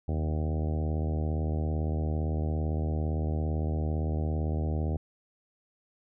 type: harmonic tone with a mistuned harmonic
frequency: 77.7 Hz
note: D#2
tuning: 2 cents flat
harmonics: 1 / 2 / 3 / 4 / 5 / 6 / 7 / 8 / 9 / 10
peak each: -28 / -34 / -38 / -40 / -42 / -44 / -45 / -46 / -47 / -48 dBFS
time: 0.08-4.97 s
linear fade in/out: 5 ms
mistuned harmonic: 1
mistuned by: +74 cents
effects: none